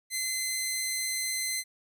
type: tone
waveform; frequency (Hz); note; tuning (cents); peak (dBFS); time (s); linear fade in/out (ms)
10% pulse; 2056; C7; -31; -20; 0.1-1.64; 50
effects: none